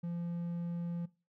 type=tone; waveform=triangle; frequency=171.7 Hz; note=F3; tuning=29 cents flat; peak=-33 dBFS; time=0.03-1.06 s; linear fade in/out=10 ms; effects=noise-tail reverb RT60 0.3 s tail -20 dB re dry